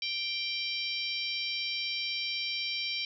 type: harmonic tone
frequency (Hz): 784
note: G5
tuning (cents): 0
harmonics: 3 / 4 / 5 / 6 / 7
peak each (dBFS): -36 / -37 / -38 / -39 / -39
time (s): 0.02-3.05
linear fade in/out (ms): 2
effects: none